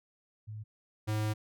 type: tone pair in turn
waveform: sine / square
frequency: 107.4 / 107.4 Hz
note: A2 / A2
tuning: -41 / -41 cents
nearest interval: unison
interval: 0 cents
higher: neither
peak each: -39 / -30 dBFS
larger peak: second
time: 0.47-0.64 / 1.07-1.34 s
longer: second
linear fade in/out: 20 ms
effects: none